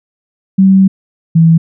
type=tone pair in turn; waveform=sine; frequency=191.9 / 164.01 Hz; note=G3 / E3; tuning=-37 / -8 cents; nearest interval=minor third; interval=271 cents; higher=first; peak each=-3 dBFS; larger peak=neither; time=0.58-0.88 / 1.35-1.58 s; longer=first; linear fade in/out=10 ms; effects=none